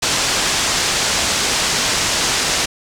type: low-pass noise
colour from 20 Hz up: white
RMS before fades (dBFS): -18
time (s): 0.02-2.66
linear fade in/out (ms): 10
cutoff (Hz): 7400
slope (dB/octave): 24
effects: none